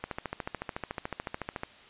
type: click train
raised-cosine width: 0.5 ms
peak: -18 dBFS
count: 23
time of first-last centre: 0.04-1.634 s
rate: 13.8 Hz
effects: white hiss -53 dBFS RMS until 1.89 s + resampled to 8000 Hz